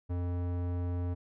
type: tone with low-pass filter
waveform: square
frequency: 88.3 Hz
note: F2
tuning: 20 cents sharp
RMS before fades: -33 dBFS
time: 0.09-1.15 s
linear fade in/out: 20 ms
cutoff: 850 Hz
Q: 0.51
effects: none